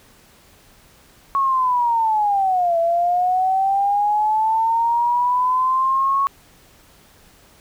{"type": "linear two-way sweep", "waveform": "sine", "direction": "down then up", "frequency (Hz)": [1108.7, 666, 1108.7], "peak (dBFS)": -15, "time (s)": [1.35, 6.27], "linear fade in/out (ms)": 0, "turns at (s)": 2.78, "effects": ["pink hiss -51 dBFS RMS until 7.6 s"]}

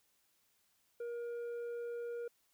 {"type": "tone with tanh clipping", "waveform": "sine", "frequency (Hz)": 473.7, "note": "A#4", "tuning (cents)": 28, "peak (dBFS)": -40, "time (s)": [1, 2.28], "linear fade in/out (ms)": 5, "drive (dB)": 5, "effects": ["white hiss -75 dBFS RMS until 2.53 s"]}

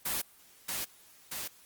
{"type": "noise with echo", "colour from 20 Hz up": "white", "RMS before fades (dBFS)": -32, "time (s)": [0.05, 0.22], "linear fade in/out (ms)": 10, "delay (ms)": 630, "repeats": 2, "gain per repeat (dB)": -3, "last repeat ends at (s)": 1.48, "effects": ["white hiss -59 dBFS RMS until 1.65 s", "Opus 24 kbps"]}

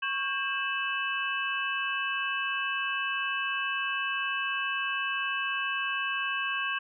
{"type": "tone cluster", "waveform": "sine", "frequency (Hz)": [1105, 1598, 2621, 2966], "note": ["C#6", "G6", "E7", "F#7"], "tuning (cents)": [-6, 33, -11, 4], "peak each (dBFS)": [-34, -32, -33, -37], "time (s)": [0.02, 6.79], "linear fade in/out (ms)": 10, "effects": []}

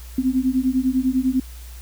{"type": "beating tone pair", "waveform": "sine", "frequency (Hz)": [254, 264], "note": ["B3", "C4"], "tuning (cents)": [49, 16], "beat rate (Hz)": 10, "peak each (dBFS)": -20, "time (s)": [0.18, 1.4], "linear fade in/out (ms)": 5, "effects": ["added 60 Hz sine -35 dBFS peak until 1.81 s", "white hiss -46 dBFS RMS until 1.81 s"]}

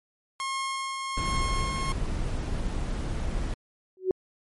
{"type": "tone with tremolo", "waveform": "sawtooth", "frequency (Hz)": 1076, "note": "C6", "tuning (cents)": 48, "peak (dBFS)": -24, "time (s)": [0.4, 1.92], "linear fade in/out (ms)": 0, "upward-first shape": "triangle", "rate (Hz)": 1.3, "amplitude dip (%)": 35}
{"type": "noise", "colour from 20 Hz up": "brown", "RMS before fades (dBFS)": -29, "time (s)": [1.17, 3.54], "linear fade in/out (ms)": 2}
{"type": "tone with exponential growth", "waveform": "sine", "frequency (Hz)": 373.5, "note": "F#4", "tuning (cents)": 16, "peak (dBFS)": -16, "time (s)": [3.97, 4.11], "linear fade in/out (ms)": 1, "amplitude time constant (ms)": 29}
{"effects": ["MP3 48 kbps"]}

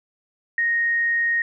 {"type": "tone", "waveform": "sine", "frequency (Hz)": 1864.7, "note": "A#6", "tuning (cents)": 0, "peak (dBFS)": -18, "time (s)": [0.58, 1.42], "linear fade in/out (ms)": 2, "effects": []}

